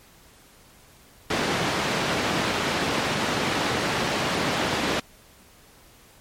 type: band-pass noise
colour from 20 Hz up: pink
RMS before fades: -25 dBFS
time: 1.3-5 s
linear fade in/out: 5 ms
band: 160 to 4200 Hz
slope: 12 dB/octave
effects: pink hiss -53 dBFS RMS until 6.2 s + MP3 64 kbps